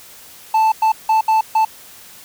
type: tone bursts at uneven times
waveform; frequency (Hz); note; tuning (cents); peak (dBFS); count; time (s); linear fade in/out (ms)
triangle; 880; A5; 0; -9; 5; 0.54-0.72 / 0.82-0.92 / 1.09-1.21 / 1.28-1.41 / 1.55-1.65; 5
effects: white hiss -41 dBFS RMS until 2.24 s